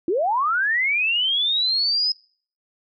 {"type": "linear sweep", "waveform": "sine", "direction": "up", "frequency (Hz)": [311.1, 5110], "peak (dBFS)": -18, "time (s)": [0.08, 2.12], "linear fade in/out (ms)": 2, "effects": ["noise-tail reverb RT60 0.5 s tail -25 dB re dry"]}